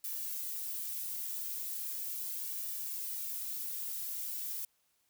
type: noise with flanger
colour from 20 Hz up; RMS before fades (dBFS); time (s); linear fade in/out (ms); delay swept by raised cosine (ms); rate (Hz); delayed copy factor
violet; -39; 0.04-4.65; 2; 1.7 to 2.9; 0.38; +0.65
effects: white hiss -75 dBFS RMS until 5.09 s